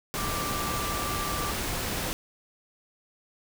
sine tone in noise, 1174.7 Hz, D6, in tune, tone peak -33 dBFS, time 0.18-1.51 s, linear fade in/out 0 ms, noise pink, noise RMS -31 dBFS, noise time 0.14-2.13 s, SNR -5 dB, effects none

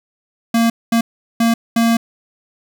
square tone bursts at uneven times, 230.3 Hz, A#3, 21 cents flat, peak -12 dBFS, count 4, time 0.54-0.7 / 0.92-1.01 / 1.4-1.54 / 1.76-1.97 s, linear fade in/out 5 ms, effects none

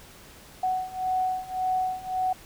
sine beating tone pair, 743 / 744.8 Hz, F#5 / F#5, +7 / +11 cents, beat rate 1.8 Hz, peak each -29 / -27 dBFS, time 0.63-2.33 s, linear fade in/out 5 ms, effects pink hiss -49 dBFS RMS until 2.45 s

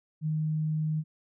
sine tone, 155.3 Hz, D#3, 3 cents flat, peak -26 dBFS, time 0.21-1.04 s, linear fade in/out 50 ms, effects none

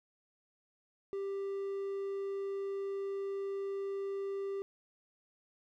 triangle tone, 394 Hz, G4, 9 cents sharp, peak -33 dBFS, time 1.13-4.62 s, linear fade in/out 0 ms, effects none

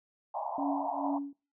white band-pass noise, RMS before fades -35 dBFS, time 0.34-1.19 s, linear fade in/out 10 ms, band 610 to 1000 Hz, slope 96 dB/octave
sine tone with tremolo, 282.1 Hz, C#4, 30 cents sharp, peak -28 dBFS, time 0.58-1.33 s, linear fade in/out 2 ms, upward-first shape triangle, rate 2.3 Hz, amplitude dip 100%
effects noise-tail reverb RT60 0.3 s tail -19 dB re dry

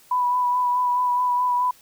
sine tone with vibrato, 988 Hz, B5, in tune, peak -18 dBFS, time 0.11-1.71 s, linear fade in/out 5 ms, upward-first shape sine, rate 4.7 Hz, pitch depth 20 cents each way, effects white hiss -53 dBFS RMS until 1.81 s

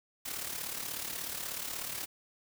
white noise with amplitude modulation, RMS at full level -36 dBFS, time 0.25-2.06 s, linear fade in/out 10 ms, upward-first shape sine, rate 36.5 Hz, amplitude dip 60%, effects none

